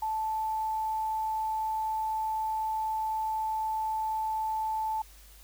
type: tone with quantisation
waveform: sine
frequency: 876 Hz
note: A5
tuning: 8 cents flat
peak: -28 dBFS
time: 0.02-5.02 s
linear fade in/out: 5 ms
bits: 9
effects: added 50 Hz sine -52 dBFS peak until 5.43 s + white hiss -56 dBFS RMS until 5.43 s